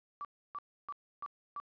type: tone bursts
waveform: sine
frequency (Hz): 1156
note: D6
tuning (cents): -28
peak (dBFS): -38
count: 5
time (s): 0.21-1.6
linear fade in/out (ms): 0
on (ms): 38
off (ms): 300
effects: resampled to 11025 Hz + 12-bit